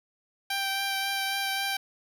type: tone with vibrato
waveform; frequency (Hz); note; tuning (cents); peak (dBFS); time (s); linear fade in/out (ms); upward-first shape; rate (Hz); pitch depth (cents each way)
10% pulse; 784; G5; 0; -19; 0.5-1.77; 5; triangle; 3.7; 15
effects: none